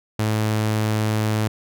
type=tone; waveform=sawtooth; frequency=108.1 Hz; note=A2; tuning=30 cents flat; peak=-15 dBFS; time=0.19-1.48 s; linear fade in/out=5 ms; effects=none